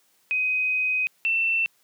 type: tone pair in turn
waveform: sine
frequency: 2513 / 2683 Hz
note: D#7 / E7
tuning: +17 / +30 cents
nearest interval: minor second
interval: 113 cents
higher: second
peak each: -21 / -20 dBFS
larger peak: second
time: 0.31-1.07 / 1.25-1.66 s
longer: first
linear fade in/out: 0 ms
effects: white hiss -64 dBFS RMS until 1.83 s + high-pass 150 Hz 12 dB/octave